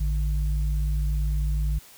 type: tone pair together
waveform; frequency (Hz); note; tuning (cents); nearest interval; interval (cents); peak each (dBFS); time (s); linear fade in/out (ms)
sine; 55.51 / 148.6; A1 / D3; +16 / +21; octave + perfect fourth; 1705; -22 / -31; 0-1.79; 10
effects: white hiss -50 dBFS RMS until 1.97 s